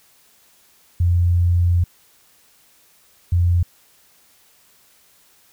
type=tone bursts at uneven times; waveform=sine; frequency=87.31 Hz; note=F2; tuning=in tune; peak=-13 dBFS; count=2; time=1-1.84 / 3.32-3.63 s; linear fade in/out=5 ms; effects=white hiss -55 dBFS RMS until 5.52 s